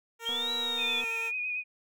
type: tone with pitch glide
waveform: 10% pulse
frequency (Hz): 461.2 to 455.9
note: A#4 to A#4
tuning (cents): -19 to -39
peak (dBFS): -30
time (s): 0.19-1.32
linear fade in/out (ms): 50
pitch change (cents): -20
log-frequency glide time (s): 0.69-1.11
type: linear two-way sweep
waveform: sine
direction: up then down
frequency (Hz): 3136 to 3929 to 3417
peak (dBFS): -29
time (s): 0.25-1.02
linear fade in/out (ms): 20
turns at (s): 0.52
type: click train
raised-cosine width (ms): 1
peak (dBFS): -33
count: 184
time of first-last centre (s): 0.29-1.04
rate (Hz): 244
type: tone with vibrato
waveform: sine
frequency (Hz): 2481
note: D#7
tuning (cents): -6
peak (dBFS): -30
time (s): 0.77-1.64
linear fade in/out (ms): 50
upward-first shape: sine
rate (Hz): 8.9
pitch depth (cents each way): 31
effects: none